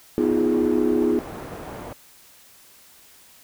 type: chord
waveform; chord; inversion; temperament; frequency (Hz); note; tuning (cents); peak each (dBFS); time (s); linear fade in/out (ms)
sine; F half-diminished seventh; second; equal with one note detuned; 246.9 / 314.6 / 349.2 / 415.3; Cb4 / Eb4 / F4 / Ab4; 0 / +19 / 0 / 0; -23; 0.18-1.19; 0
type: low-pass noise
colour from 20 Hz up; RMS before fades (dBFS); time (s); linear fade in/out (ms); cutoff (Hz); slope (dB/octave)
white; -36; 0.18-1.93; 2; 760; 12
effects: white hiss -51 dBFS RMS until 3.43 s